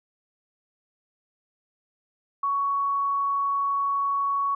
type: tone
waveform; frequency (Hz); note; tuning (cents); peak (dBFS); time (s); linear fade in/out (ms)
sine; 1117; C#6; +13; -22; 2.43-4.55; 5
effects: none